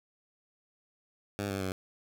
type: tone with pitch steps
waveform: 10% pulse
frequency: 101 / 97.5 / 94.13 Hz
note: G#2 / G2 / F#2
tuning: -48 / -9 / +30 cents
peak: -24 dBFS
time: 1.39-1.72 s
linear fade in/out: 0 ms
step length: 110 ms
effects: none